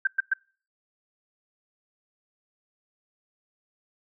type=tone bursts; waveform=sine; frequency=1568 Hz; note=G6; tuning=in tune; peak=-19 dBFS; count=3; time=0.05-0.336 s; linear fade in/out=5 ms; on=22 ms; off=110 ms; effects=noise-tail reverb RT60 0.4 s tail -25 dB re dry